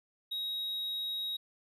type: tone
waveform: triangle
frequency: 3798 Hz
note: A#7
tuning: 32 cents sharp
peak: -32 dBFS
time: 0.31-1.37 s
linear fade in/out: 10 ms
effects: resampled to 32000 Hz